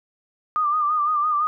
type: tone with vibrato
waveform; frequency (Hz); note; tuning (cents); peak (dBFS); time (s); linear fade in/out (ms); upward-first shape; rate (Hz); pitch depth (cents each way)
sine; 1207; D6; +47; -18; 0.56-1.47; 0; sine; 5.9; 60
effects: none